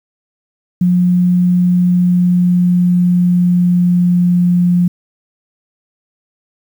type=tone with pitch glide; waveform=sine; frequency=178.8 to 176.64 Hz; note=F3 to F3; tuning=+41 to +20 cents; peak=-8 dBFS; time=0.81-4.88 s; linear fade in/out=5 ms; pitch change=-21 cents; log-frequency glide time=1.5-4.75 s; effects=7-bit